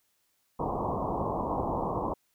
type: low-pass noise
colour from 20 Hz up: white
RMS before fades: -31 dBFS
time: 0.59-2.14 s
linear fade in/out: 10 ms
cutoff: 1100 Hz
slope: 96 dB/octave
effects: white hiss -73 dBFS RMS until 2.34 s